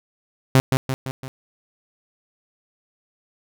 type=tone with echo; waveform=sawtooth; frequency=131.7 Hz; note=C3; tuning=12 cents sharp; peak=-7 dBFS; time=0.55-0.6 s; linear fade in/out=0 ms; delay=170 ms; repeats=4; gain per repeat=-5 dB; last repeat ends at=1.28 s; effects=none